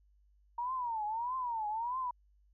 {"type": "tone with vibrato", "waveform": "sine", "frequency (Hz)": 934, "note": "A#5", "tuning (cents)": 3, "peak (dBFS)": -33, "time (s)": [0.58, 2.11], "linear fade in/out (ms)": 5, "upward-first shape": "triangle", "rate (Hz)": 1.6, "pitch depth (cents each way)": 210, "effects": ["added 50 Hz sine -64 dBFS peak until 2.53 s"]}